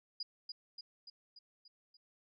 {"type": "tone with echo", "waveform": "sine", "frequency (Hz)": 4896, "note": "D#8", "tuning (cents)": -29, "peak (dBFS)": -37, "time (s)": [0.2, 0.23], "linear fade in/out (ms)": 5, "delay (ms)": 290, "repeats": 6, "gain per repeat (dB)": -4, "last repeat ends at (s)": 1.97, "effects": []}